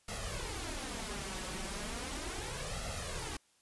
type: noise with flanger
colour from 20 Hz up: pink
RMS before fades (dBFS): -40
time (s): 0.08-3.37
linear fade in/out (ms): 5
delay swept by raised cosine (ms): 1.5 to 5.4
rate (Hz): 0.36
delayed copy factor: +0.7
effects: white hiss -70 dBFS RMS until 3.61 s + resampled to 24000 Hz